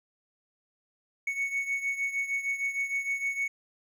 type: beating tone pair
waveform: triangle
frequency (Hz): 2217 / 2223.5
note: C#7 / C#7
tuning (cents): 0 / +5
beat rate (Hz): 6.5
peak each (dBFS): -28 / -33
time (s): 1.27-3.48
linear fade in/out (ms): 5
effects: none